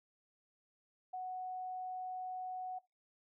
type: tone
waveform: sine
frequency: 740 Hz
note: F#5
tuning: in tune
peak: -39 dBFS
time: 1.13-2.79 s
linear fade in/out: 10 ms
effects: noise-tail reverb RT60 0.2 s tail -19 dB re dry